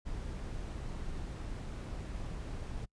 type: noise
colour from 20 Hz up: brown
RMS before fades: -40 dBFS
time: 0.05-2.86 s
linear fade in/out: 20 ms
effects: noise-tail reverb RT60 0.1 s tail -25 dB re dry + resampled to 22050 Hz